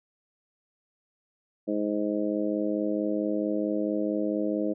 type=harmonic tone; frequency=104.5 Hz; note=G#2; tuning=11 cents sharp; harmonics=2 / 3 / 4 / 5 / 6; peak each=-32 / -28 / -35 / -32 / -35 dBFS; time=1.67-4.74 s; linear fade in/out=20 ms; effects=none